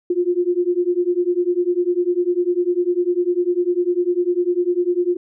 sine beating tone pair, 349.2 / 359.2 Hz, F4 / F4, 0 / +49 cents, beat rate 10 Hz, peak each -19 dBFS, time 0.1-5.17 s, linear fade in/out 5 ms, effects none

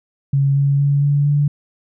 sine tone with pitch steps, 138.59 / 140.2 / 141.83 / 143.48 / 145.14 Hz, C#3 / C#3 / C#3 / D3 / D3, 0 / +20 / +40 / -40 / -20 cents, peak -12 dBFS, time 0.33-1.48 s, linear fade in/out 5 ms, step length 230 ms, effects none

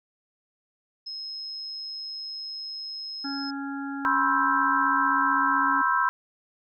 sine tone, 5150 Hz, E8, 41 cents flat, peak -33 dBFS, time 1.06-3.51 s, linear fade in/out 10 ms
harmonic tone, 277.2 Hz, C#4, in tune, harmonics 1 / 3 / 5 / 6, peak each -31 / -40 / -38 / -44 dBFS, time 3.24-5.82 s, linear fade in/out 10 ms
sine chord, C major seventh, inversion third, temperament equal with one note detuned, 987.8 / 1063.6 / 1318.5 / 1568 Hz, B5 / C6 / E6 / G6, 0 / +28 / 0 / 0 cents, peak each -26 dBFS, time 4.05-6.09 s, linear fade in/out 0 ms
effects none

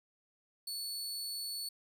sawtooth tone, 4435 Hz, C#8, in tune, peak -35 dBFS, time 0.67-1.69 s, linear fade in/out 5 ms, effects none

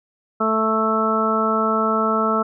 harmonic tone, 220 Hz, A3, in tune, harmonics 1 / 2 / 3 / 4 / 5 / 6, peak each -23 / -24 / -25 / -30 / -26 / -20 dBFS, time 0.4-2.43 s, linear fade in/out 10 ms, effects none

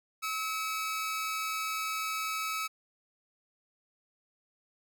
sawtooth tone pair together, 1292 / 2273 Hz, E6 / C#7, -35 / +43 cents, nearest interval minor seventh, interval 978 cents, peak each -29 / -36 dBFS, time 0.22-2.68 s, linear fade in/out 20 ms, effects none

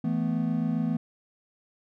triangle chord, E suspended fourth, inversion none, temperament just, 164.81 / 219.8 / 247.2 Hz, E3 / A3 / B3, 0 / -2 / +2 cents, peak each -27 dBFS, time 0.04-0.97 s, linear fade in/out 5 ms, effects none

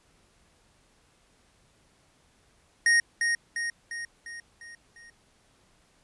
square tone with echo, 1864.7 Hz, A#6, in tune, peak -19 dBFS, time 2.86-3 s, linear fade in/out 2 ms, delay 350 ms, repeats 6, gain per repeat -5 dB, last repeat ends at 5.1 s, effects pink hiss -64 dBFS RMS until 6.03 s + resampled to 24000 Hz

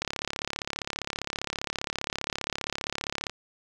click train, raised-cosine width 0.2 ms, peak -12 dBFS, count 116, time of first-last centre 0.02-3.296 s, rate 35.1 Hz, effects none

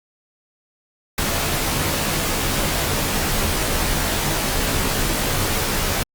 pink noise with comb filter, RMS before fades -21 dBFS, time 1.18-6.03 s, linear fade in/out 2 ms, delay 17 ms, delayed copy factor -0.8, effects Opus 48 kbps

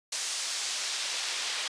pink noise with band-pass filter sweep, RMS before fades -33 dBFS, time 0.12-1.68 s, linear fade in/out 5 ms, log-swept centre 6400 to 3800 Hz, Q 0.97, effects high-pass 400 Hz 12 dB/octave + resampled to 22050 Hz

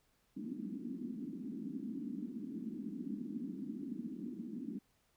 pink band-pass noise, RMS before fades -43 dBFS, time 0.36-4.79 s, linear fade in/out 10 ms, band 200 to 300 Hz, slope 48 dB/octave, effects pink hiss -75 dBFS RMS until 5.16 s

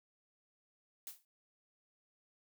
blue noise with exponential decay, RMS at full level -42 dBFS, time 1.07-1.25 s, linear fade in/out 1 ms, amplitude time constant 37 ms, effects none

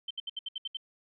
sine tone bursts, 3106 Hz, G7, 17 cents flat, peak -33 dBFS, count 8, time 0.08-0.771 s, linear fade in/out 5 ms, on 26 ms, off 69 ms, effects none

